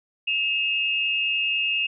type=tone pair together; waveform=sine; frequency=2583 / 2807 Hz; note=E7 / F7; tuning=-36 / +8 cents; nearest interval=minor second; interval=144 cents; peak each=-24 dBFS; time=0.27-1.87 s; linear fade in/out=10 ms; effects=none